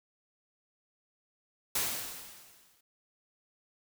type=noise with exponential decay; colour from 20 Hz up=white; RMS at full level=-29 dBFS; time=1.75-2.81 s; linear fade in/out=5 ms; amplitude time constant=230 ms; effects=none